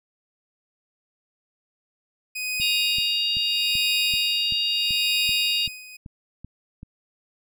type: tone with tremolo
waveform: sawtooth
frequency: 2500 Hz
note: D#7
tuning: 8 cents sharp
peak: -21 dBFS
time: 2.35-5.97 s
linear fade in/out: 10 ms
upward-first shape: sine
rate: 0.78 Hz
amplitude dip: 85%
type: harmonic tone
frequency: 940 Hz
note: A#5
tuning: 14 cents sharp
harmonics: 3 / 4 / 5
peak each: -24 / -26 / -28 dBFS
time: 2.6-5.68 s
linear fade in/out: 20 ms
type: click train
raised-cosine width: 5 ms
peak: -26 dBFS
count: 12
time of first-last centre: 2.6-6.831 s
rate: 2.6 Hz
effects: none

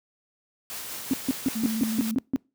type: noise with tremolo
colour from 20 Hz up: white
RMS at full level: -35 dBFS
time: 0.7-2.11 s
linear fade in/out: 0 ms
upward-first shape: triangle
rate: 5.2 Hz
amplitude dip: 30%
type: tone bursts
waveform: sine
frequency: 265.2 Hz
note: C4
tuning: 23 cents sharp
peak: -19 dBFS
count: 8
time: 1.11-2.36 s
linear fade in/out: 0 ms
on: 25 ms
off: 150 ms
type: tone with vibrato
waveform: sine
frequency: 221.7 Hz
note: A3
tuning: 13 cents sharp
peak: -26 dBFS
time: 1.55-2.15 s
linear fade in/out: 10 ms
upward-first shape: sine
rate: 19 Hz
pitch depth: 29 cents each way
effects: noise-tail reverb RT60 0.3 s tail -25 dB re dry + high-pass 80 Hz 12 dB/octave

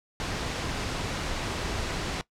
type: noise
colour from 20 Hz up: pink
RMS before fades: -31 dBFS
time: 0.2-2.21 s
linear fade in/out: 0 ms
effects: noise-tail reverb RT60 0.1 s tail -19 dB re dry + low-pass 6000 Hz 12 dB/octave

